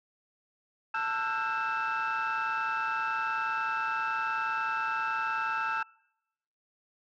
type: tone cluster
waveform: sine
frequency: 889 / 1332 / 1451 / 1600 / 2641 Hz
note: A5 / E6 / F#6 / G6 / E7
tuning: +18 / +18 / -34 / +35 / +3 cents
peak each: -33 / -31 / -36 / -35 / -37 dBFS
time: 0.94-5.83 s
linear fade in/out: 5 ms
effects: noise-tail reverb RT60 0.9 s tail -26 dB re dry + tanh soft clip ceiling -23 dBFS